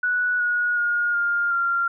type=tone with pitch steps; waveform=sine; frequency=1474 / 1451.2 / 1428.7 / 1406.6 / 1384.9 Hz; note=F#6 / F#6 / F6 / F6 / F6; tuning=-7 / -34 / +39 / +12 / -15 cents; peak=-19 dBFS; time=0.03-1.88 s; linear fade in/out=5 ms; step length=370 ms; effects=none

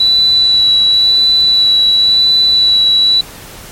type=tone with vibrato; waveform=sine; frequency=3951 Hz; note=B7; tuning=in tune; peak=-6 dBFS; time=0-3.21 s; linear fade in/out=5 ms; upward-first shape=sine; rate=0.95 Hz; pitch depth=13 cents each way; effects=pink hiss -32 dBFS RMS until 3.71 s + MP3 64 kbps

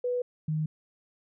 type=tone pair in turn; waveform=sine; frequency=492.9 / 155.25 Hz; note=B4 / D#3; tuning=-3 / -3 cents; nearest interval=octave + minor sixth; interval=2000 cents; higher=first; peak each=-26 dBFS; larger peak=neither; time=0.04-0.22 / 0.48-0.66 s; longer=neither; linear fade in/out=5 ms; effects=none

